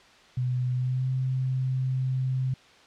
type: tone with pitch glide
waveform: sine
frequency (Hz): 125.6 to 130.1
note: B2 to C3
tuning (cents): +30 to -9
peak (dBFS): -24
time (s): 0.37-2.54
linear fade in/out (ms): 5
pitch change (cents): +61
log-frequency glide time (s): 0.74-1.08
effects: white hiss -54 dBFS RMS until 2.86 s + low-pass 4000 Hz 12 dB/octave